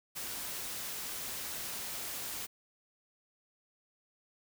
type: noise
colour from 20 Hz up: white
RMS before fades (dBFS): -40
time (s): 0.15-2.47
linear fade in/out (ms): 20
effects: none